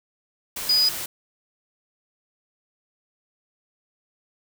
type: tone in noise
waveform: sine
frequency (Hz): 4949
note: D#8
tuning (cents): -10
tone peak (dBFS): -16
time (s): 0.69-0.89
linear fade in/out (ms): 5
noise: white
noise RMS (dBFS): -31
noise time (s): 0.56-1.06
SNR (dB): +12
effects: none